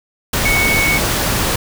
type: tone in noise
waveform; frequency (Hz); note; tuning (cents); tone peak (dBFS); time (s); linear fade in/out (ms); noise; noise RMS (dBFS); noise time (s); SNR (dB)
sine; 2219; C#7; +1; -14; 0.45-0.98; 5; pink; -17; 0.33-1.56; 0
effects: none